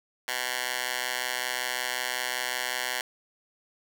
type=tone with high-pass filter; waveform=10% pulse; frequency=125.4 Hz; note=B2; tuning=27 cents sharp; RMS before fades=-31 dBFS; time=0.28-3.01 s; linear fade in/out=2 ms; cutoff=1400 Hz; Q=0.94; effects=none